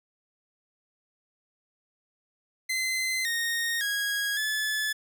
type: tone with pitch steps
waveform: sawtooth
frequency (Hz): 2058 / 1856 / 1648 / 1726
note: C7 / A#6 / G#6 / A6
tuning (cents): -29 / -8 / -14 / -34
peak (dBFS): -23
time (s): 2.69-4.93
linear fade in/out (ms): 10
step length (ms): 560
effects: none